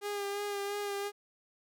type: tone with vibrato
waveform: sawtooth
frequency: 405.4 Hz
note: G#4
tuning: 42 cents flat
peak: -30 dBFS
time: 0.01-1.12 s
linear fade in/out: 50 ms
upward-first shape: sine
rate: 2.9 Hz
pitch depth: 25 cents each way
effects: none